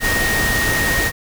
sine tone in noise, 1864.7 Hz, A#6, in tune, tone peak -18 dBFS, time 0-1.12 s, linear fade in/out 50 ms, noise pink, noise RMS -20 dBFS, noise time 0-1.12 s, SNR -1 dB, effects none

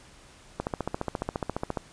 click train, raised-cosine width 1 ms, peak -14 dBFS, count 18, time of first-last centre 0.6-1.772 s, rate 14.5 Hz, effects pink hiss -53 dBFS RMS until 1.92 s + resampled to 22050 Hz

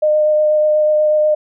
sine tone with vibrato, 609 Hz, D#5, 37 cents flat, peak -10 dBFS, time 0.02-1.35 s, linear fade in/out 10 ms, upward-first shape sine, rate 8.2 Hz, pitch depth 10 cents each way, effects none

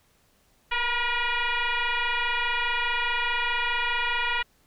sine tone with frequency modulation, 492.4 Hz, B4, 5 cents flat, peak -23 dBFS, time 0.71-4.43 s, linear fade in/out 10 ms, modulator 480 Hz, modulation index 5.4, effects pink hiss -64 dBFS RMS until 4.66 s

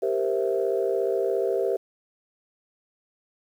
sine chord, C dominant seventh, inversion second, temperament equal, 392 / 466.2 / 523.3 / 659.3 Hz, G4 / Bb4 / C5 / E5, 0 / 0 / 0 / 0 cents, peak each -25 / -27 / -28 / -30 dBFS, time 0.02-1.77 s, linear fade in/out 10 ms, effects tanh soft clip ceiling -12 dBFS + 9-bit

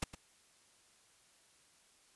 pink noise with echo, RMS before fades -34 dBFS, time 0.02-0.04 s, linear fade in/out 5 ms, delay 110 ms, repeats 1, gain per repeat -13 dB, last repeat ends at 0.15 s, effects white hiss -67 dBFS RMS until 2.15 s + resampled to 24000 Hz

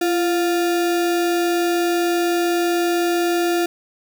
sine tone with sample-and-hold, 342.9 Hz, F4, 32 cents flat, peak -16 dBFS, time 0.01-3.66 s, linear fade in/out 5 ms, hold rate 1050 Hz, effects none

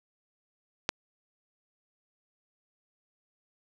click, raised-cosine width 0.2 ms, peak -8 dBFS, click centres 0.891 s, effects none

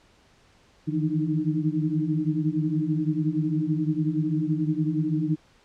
sine tone cluster, 151.5 / 157.8 / 167.7 / 304 / 315.2 Hz, D#3 / D#3 / E3 / D#4 / D#4, -46 / +25 / +30 / -40 / +23 cents, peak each -31 / -28 / -30 / -27 / -30 dBFS, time 0.87-5.36 s, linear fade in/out 20 ms, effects pink hiss -59 dBFS RMS until 5.64 s + low-pass 6000 Hz 12 dB/octave

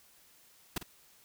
pink noise with echo, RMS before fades -32 dBFS, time 0.76-0.78 s, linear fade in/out 5 ms, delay 50 ms, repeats 1, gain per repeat -11 dB, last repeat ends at 0.83 s, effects white hiss -62 dBFS RMS until 1.24 s

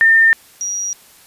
sine tone pair in turn, 1808 / 5752 Hz, A6 / F#8, +47 / -50 cents, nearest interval octave + minor sixth, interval 2003 cents, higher second, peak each -7 / -19 dBFS, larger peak first, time 0.01-0.33 / 0.61-0.93 s, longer neither, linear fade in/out 0 ms, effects white hiss -46 dBFS RMS until 1.26 s + resampled to 32000 Hz

